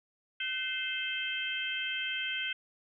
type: harmonic tone with a mistuned harmonic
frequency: 523.3 Hz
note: C5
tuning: in tune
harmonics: 3 / 4 / 5 / 6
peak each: -38 / -39 / -37 / -36 dBFS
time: 0.4-2.53 s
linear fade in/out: 5 ms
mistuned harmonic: 3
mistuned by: -49 cents
effects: none